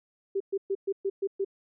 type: tone bursts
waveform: sine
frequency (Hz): 392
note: G4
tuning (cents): 0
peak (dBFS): -25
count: 7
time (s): 0.35-1.448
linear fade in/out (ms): 10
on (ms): 54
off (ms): 120
effects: none